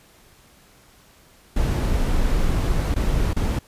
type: noise with dropouts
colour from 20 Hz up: brown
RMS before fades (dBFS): -20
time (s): 1.56-3.59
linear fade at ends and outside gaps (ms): 5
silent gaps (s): 2.944-2.961 / 3.333-3.364
effects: pink hiss -53 dBFS RMS until 3.67 s + resampled to 32000 Hz